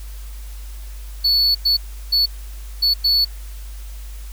triangle tone bursts at uneven times, 4435 Hz, C#8, in tune, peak -12 dBFS, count 5, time 1.24-1.55 / 1.65-1.77 / 2.12-2.26 / 2.82-2.94 / 3.04-3.25 s, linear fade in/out 10 ms, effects added 50 Hz sine -30 dBFS peak until 4.32 s + white hiss -45 dBFS RMS until 4.32 s

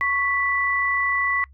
sine tone pair together, 1108.7 / 1975.5 Hz, C#6 / B6, 0 / 0 cents, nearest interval minor seventh, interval 1000 cents, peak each -24 / -21 dBFS, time 0.01-1.44 s, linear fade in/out 0 ms, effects noise-tail reverb RT60 0.1 s tail -25 dB re dry + added 68 Hz sine -46 dBFS peak until 1.53 s

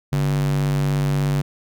square tone with high-pass filter, 48.33 Hz, G1, 24 cents flat, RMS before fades -20 dBFS, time 0.12-1.42 s, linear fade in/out 10 ms, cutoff 120 Hz, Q 5.2, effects none

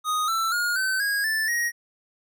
square tone with pitch steps, 1244.5 / 1333.8 / 1429.6 / 1532.2 / 1642.1 / 1760 / 1886.3 Hz, D#6 / E6 / F6 / G6 / G#6 / A6 / A#6, 0 / +20 / +40 / -40 / -20 / 0 / +20 cents, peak -23 dBFS, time 0.04-1.72 s, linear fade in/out 50 ms, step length 240 ms, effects none

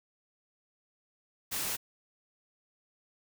white noise, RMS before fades -34 dBFS, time 1.51-1.77 s, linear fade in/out 20 ms, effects none

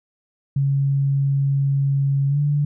sine tone with pitch glide, 138.59 to 145.65 Hz, C#3 to D3, 0 to -14 cents, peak -16 dBFS, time 0.56-2.65 s, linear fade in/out 5 ms, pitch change +86 cents, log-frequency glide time 2.28-2.39 s, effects none

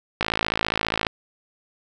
click train, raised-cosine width 0.3 ms, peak -5 dBFS, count 48, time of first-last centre 0.21-1.068 s, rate 54.8 Hz, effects none

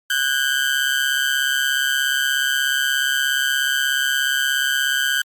30% pulse ring-modulated tone, 1548 Hz, G6, 22 cents flat, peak -12 dBFS, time 0.1-5.22 s, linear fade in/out 5 ms, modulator 68.4 Hz, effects Opus 24 kbps

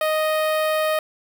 sawtooth tone with notch filter, 622.3 Hz, D#5, in tune, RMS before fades -21 dBFS, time 0.01-0.99 s, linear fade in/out 2 ms, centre 6500 Hz, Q 0.85, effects none

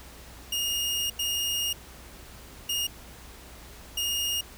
sawtooth tone bursts at uneven times, 2846 Hz, F7, 32 cents sharp, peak -23 dBFS, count 4, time 0.52-1.1 / 1.19-1.73 / 2.69-2.87 / 3.97-4.41 s, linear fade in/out 5 ms, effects added 60 Hz sine -49 dBFS peak until 4.57 s + pink hiss -48 dBFS RMS until 4.57 s

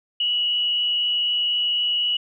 sine tone with frequency modulation, 2926 Hz, F#7, 20 cents flat, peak -19 dBFS, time 0.2-2.17 s, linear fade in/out 5 ms, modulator 168 Hz, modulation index 0.3, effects none

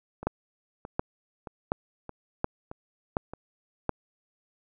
two click trains, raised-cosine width 1 ms, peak -11 / -24 dBFS, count 6 / 6, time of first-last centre 0.27-3.893 / 0.23-3.336 s, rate 1.38 / 1.61 Hz, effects none

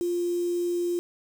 sine tone with quantisation, 349.2 Hz, F4, in tune, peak -24 dBFS, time 0.01-0.99 s, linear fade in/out 0 ms, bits 7, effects none

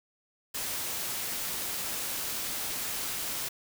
white noise, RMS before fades -34 dBFS, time 0.54-3.49 s, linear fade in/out 10 ms, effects none

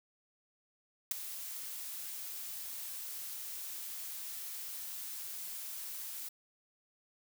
blue noise with ADSR envelope, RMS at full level -28 dBFS, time 1.11-6.29 s, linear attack 4 ms, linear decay 10 ms, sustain -15 dB, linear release 7 ms, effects none

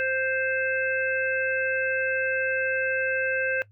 harmonic tone, 524 Hz, C5, 2 cents sharp, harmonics 1 / 3 / 4 / 5, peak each -28 / -26 / -38 / -31 dBFS, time 0-3.62 s, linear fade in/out 0 ms, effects noise-tail reverb RT60 0.1 s tail -18 dB re dry + added 103 Hz sine -53 dBFS peak until 3.71 s

